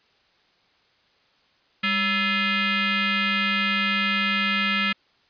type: tone with frequency modulation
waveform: sine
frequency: 200.5 Hz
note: G3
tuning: 39 cents sharp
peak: -20 dBFS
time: 1.83-4.93 s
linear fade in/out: 10 ms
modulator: 761 Hz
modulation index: 4
effects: white hiss -62 dBFS RMS until 5.29 s + resampled to 11025 Hz